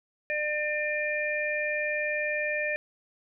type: harmonic tone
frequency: 600 Hz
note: D5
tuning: 37 cents sharp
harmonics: 1 / 3 / 4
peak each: -31 / -31 / -31 dBFS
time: 0.3-2.76 s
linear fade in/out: 0 ms
effects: none